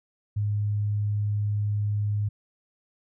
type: tone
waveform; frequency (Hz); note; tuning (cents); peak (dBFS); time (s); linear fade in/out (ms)
sine; 103.83; G#2; 0; -23; 0.36-2.29; 10
effects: none